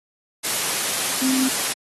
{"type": "tone in noise", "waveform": "sine", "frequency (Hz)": 261.6, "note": "C4", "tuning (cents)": 0, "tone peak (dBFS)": -20, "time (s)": [1.21, 1.49], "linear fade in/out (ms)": 20, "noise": "white", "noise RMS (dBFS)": -23, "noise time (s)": [0.43, 1.74], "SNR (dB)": 0, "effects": ["high-pass 150 Hz 12 dB/octave", "AAC 32 kbps"]}